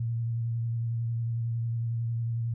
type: tone with vibrato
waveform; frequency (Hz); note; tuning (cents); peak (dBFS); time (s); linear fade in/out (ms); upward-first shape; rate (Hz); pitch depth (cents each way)
sine; 116; A#2; -8; -27; 0-2.54; 5; triangle; 11; 28
effects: none